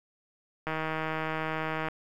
click train, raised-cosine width 0.5 ms, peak -17 dBFS, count 193, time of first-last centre 0.67-1.885 s, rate 158 Hz, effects 9-bit

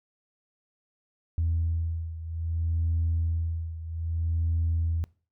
sine beating tone pair, 82.41 / 83.03 Hz, E2 / E2, 0 / +13 cents, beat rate 0.62 Hz, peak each -26 / -30 dBFS, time 1.38-5.04 s, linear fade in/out 0 ms, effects noise-tail reverb RT60 0.4 s tail -24 dB re dry + tanh soft clip ceiling -19 dBFS

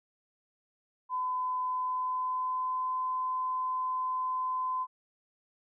sine tone with pitch glide, 1012 to 1022.6 Hz, B5 to C6, +42 to -40 cents, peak -29 dBFS, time 1.09-4.87 s, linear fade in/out 50 ms, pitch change +18 cents, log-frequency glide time 1.68-2.93 s, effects none

